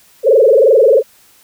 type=tone with frequency modulation; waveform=sine; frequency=493.9 Hz; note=B4; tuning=in tune; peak=-5 dBFS; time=0.23-1.03 s; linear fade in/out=50 ms; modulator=22.7 Hz; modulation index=3.1; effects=white hiss -48 dBFS RMS until 1.43 s